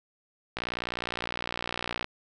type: click train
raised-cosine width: 0.3 ms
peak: -15 dBFS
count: 89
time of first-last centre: 0.57-2.044 s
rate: 59.7 Hz
effects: none